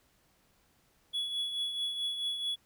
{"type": "tone with tremolo", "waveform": "triangle", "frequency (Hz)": 3385, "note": "G#7", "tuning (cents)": 32, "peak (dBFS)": -28, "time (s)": [1.13, 2.56], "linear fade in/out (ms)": 20, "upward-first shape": "triangle", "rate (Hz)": 4.6, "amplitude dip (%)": 55, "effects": ["pink hiss -69 dBFS RMS until 2.65 s"]}